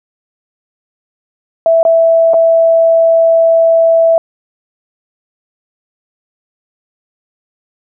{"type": "tone with dropouts", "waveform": "sine", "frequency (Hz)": 659.3, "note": "E5", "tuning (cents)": 0, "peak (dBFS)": -5, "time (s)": [1.66, 4.18], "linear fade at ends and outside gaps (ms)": 1, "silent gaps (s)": [[1.83, 1.851], [2.335, 2.341]], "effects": []}